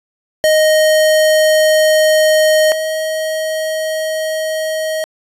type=tone pair in turn; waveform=square; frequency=622.3 / 630.3 Hz; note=D#5 / D#5; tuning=0 / +22 cents; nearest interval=unison; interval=22 cents; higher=second; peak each=-9 / -17 dBFS; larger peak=first; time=0.44-2.72 / 2.72-5.04 s; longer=second; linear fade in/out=0 ms; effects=resampled to 32000 Hz